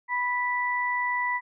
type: tone pair together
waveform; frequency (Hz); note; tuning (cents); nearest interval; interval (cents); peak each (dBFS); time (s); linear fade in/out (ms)
sine; 985.5 / 1971; B5 / B6; -4 / -4; octave; 1200; -27; 0.08-1.41; 50
effects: none